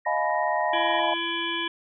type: tone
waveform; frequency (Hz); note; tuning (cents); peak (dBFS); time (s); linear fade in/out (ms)
sine; 1864.7; A#6; 0; -31; 0.05-1; 10
type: chord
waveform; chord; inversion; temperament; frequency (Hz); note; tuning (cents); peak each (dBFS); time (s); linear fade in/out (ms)
sine; F half-diminished seventh; third; equal with one note detuned; 622.3 / 698.5 / 851.5 / 987.8; Eb5 / F5 / Ab5 / Cb6; 0 / 0 / +43 / 0; -28; 0.06-1.14; 5
type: harmonic tone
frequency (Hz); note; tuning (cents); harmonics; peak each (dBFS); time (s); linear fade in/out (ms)
336.5; E4; +36; 1 / 3 / 5 / 7 / 9 / 10; -33 / -33 / -33 / -33 / -33 / -33; 0.73-1.68; 5
effects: none